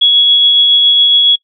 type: tone with tremolo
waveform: sine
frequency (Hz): 3350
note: G#7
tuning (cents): +14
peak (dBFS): -4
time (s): 0.01-1.36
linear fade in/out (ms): 10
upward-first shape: triangle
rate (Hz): 7.2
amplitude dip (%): 25
effects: noise-tail reverb RT60 0.1 s tail -22 dB re dry